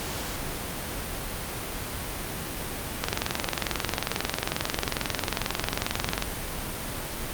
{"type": "click train", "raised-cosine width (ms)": 0.2, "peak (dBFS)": -7, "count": 72, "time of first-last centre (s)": [3.04, 6.224], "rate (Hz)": 22.3, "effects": ["pink hiss -33 dBFS RMS until 7.33 s", "Opus 48 kbps"]}